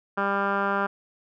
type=tone with low-pass filter; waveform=10% pulse; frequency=198.8 Hz; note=G3; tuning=25 cents sharp; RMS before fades=-25 dBFS; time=0.17-0.87 s; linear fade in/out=10 ms; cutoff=1500 Hz; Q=4; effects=none